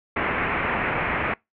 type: low-pass noise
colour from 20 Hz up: white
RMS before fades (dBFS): -25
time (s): 0.16-1.34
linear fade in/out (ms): 5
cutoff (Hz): 2400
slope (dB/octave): 48
effects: noise-tail reverb RT60 0.2 s tail -25 dB re dry